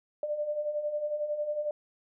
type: beating tone pair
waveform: sine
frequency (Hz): 587.3 / 598.3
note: D5 / D5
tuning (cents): 0 / +32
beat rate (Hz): 11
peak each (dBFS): -37 / -30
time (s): 0.23-1.71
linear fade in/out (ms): 2
effects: none